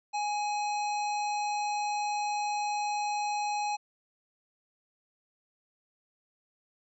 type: harmonic tone with a mistuned harmonic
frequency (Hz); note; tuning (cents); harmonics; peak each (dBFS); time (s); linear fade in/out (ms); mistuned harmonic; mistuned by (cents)
830.6; G#5; 0; 1 / 3 / 5 / 7 / 9; -29 / -39 / -43 / -46 / -48; 0.13-3.77; 20; 3; +30
effects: none